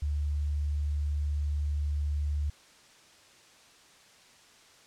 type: tone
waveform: sine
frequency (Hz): 73.42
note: D2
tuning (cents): 0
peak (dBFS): -27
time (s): 0.02-2.5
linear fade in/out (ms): 5
effects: white hiss -57 dBFS RMS until 4.86 s + low-pass 7000 Hz 12 dB/octave